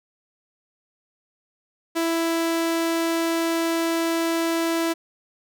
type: tone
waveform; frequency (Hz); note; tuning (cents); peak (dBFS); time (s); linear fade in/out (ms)
sawtooth; 331.2; E4; +8; -17; 1.95-4.94; 20
effects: none